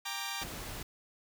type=chord; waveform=10% pulse; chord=G minor; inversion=none; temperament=equal with one note detuned; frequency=793.1 / 932.3 / 1174.7 Hz; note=G5 / Bb5 / D6; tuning=+20 / 0 / 0 cents; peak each=-32 dBFS; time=0.05-0.44 s; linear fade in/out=10 ms
type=noise; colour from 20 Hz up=pink; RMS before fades=-42 dBFS; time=0.41-0.83 s; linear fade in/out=5 ms
effects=none